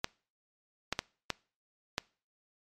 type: clicks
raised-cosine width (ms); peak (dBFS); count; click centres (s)
0.2; -12; 5; 0.044 / 0.926 / 0.991 / 1.303 / 1.981
effects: noise-tail reverb RT60 0.4 s tail -24 dB re dry + MP3 64 kbps